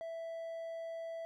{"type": "tone", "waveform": "triangle", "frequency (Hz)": 660, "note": "E5", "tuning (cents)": 2, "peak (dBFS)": -38, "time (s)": [0.01, 1.25], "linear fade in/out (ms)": 0, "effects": []}